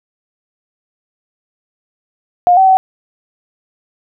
sine tone with pitch steps, 711 / 764 / 758 Hz, F5 / G5 / F#5, +31 / -45 / +42 cents, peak -5 dBFS, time 2.47-2.77 s, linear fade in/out 0 ms, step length 100 ms, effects none

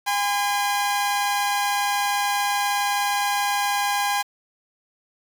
sawtooth tone pair together, 813 / 1021.1 Hz, G#5 / C6, -37 / -43 cents, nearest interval major third, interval 394 cents, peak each -18 / -23 dBFS, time 0.06-4.23 s, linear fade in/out 20 ms, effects 7-bit

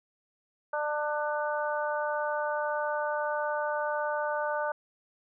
harmonic tone, 298.2 Hz, D4, 27 cents sharp, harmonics 2 / 3 / 4 / 5, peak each -31 / -33 / -37 / -35 dBFS, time 0.73-4.72 s, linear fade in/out 5 ms, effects none

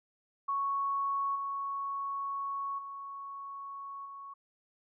sine tone with level steps, 1108.7 Hz, C#6, in tune, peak -29 / -33 / -40 / -43 dBFS, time 0.48-4.34 s, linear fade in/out 10 ms, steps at 1.35 / 2.78 / 4.05 s, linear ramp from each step 10 ms, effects none

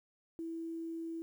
sine tone with quantisation, 329.6 Hz, E4, in tune, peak -38 dBFS, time 0.39-1.22 s, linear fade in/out 0 ms, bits 11, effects none

